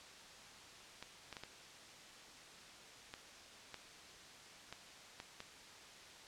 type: clicks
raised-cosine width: 0.2 ms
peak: -29 dBFS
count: 9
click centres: 1.026 / 1.327 / 1.368 / 1.436 / 3.139 / 3.743 / 4.726 / 5.201 / 5.404 s
effects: white hiss -56 dBFS RMS until 6.27 s + low-pass 6000 Hz 12 dB/octave